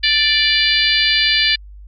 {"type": "harmonic tone", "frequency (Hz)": 587.3, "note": "D5", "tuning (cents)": 0, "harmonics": [3, 4, 5, 6, 7, 8], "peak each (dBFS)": [-19, -19, -19, -19, -19, -19], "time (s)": [0.03, 1.56], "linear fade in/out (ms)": 10, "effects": ["added 50 Hz sine -34 dBFS peak until 1.87 s", "MP3 64 kbps"]}